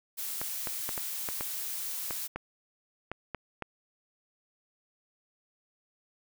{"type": "noise", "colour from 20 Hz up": "blue", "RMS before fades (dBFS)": -36, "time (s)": [0.17, 2.28], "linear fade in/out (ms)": 20}
{"type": "clicks", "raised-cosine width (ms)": 0.5, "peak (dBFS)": -20, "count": 11, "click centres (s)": [0.415, 0.672, 0.891, 0.978, 1.288, 1.409, 2.108, 2.36, 3.116, 3.347, 3.623]}
{"effects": []}